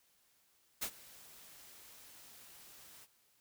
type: noise with ADSR envelope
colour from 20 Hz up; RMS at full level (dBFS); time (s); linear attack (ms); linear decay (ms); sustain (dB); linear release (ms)
white; -36; 0.81-3.07; 16; 76; -21; 39
effects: white hiss -72 dBFS RMS until 3.4 s